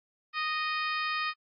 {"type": "harmonic tone", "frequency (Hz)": 620, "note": "D#5", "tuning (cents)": -6, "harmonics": [2, 3, 4, 5, 6, 7, 8], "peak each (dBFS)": [-32, -35, -35, -43, -43, -43, -43], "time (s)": [0.33, 1.34], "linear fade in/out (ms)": 50, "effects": ["AAC 32 kbps"]}